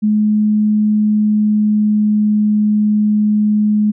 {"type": "tone with pitch glide", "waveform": "sine", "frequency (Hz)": [212, 210.8], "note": ["G#3", "G#3"], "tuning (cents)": [36, 26], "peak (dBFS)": -10, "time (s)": [0.02, 3.92], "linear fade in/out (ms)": 20, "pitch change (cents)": -10, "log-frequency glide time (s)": [0.89, 2.44], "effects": []}